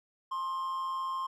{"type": "tone with amplitude modulation", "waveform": "triangle", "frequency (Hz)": 1058, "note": "C6", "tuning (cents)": 19, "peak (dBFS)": -28, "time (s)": [0.31, 1.27], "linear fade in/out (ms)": 10, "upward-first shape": "sine", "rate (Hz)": 174, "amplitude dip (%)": 40, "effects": []}